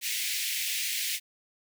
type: high-pass noise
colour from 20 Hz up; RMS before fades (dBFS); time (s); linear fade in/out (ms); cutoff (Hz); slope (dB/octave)
pink; -31; 0.01-1.2; 50; 2000; 48
effects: none